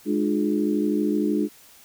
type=tone cluster; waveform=sine; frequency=209.8 / 300.5 / 353.4 / 419.6 Hz; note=G#3 / D4 / F4 / G#4; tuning=+18 / +40 / +21 / +18 cents; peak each=-25 / -23 / -27 / -30 dBFS; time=0.05-1.49 s; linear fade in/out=50 ms; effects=white hiss -51 dBFS RMS until 1.84 s